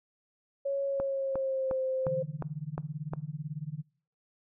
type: tone with pitch glide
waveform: sine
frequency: 554 to 522.9 Hz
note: C#5 to C5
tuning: -1 to -1 cents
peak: -28 dBFS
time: 0.65-2.23 s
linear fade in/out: 10 ms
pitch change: -100 cents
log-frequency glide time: 0.85-1.8 s
type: click train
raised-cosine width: 1 ms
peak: -21 dBFS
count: 7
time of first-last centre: 1-3.135 s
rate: 2.81 Hz
type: tone with tremolo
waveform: sine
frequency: 150.6 Hz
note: D3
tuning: 44 cents sharp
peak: -31 dBFS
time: 2.06-3.83 s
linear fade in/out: 10 ms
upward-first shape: sine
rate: 18 Hz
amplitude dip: 95%
effects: noise-tail reverb RT60 0.5 s tail -25 dB re dry